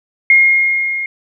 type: tone with level ramp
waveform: sine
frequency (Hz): 2141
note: C7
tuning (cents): +39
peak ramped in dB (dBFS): -4 to -18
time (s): 0.3-1.06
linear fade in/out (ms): 2
effects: none